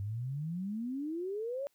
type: exponential sweep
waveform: sine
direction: up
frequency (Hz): 96.8 to 576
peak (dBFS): -34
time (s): 0-1.67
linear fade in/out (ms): 0
effects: white hiss -75 dBFS RMS until 1.74 s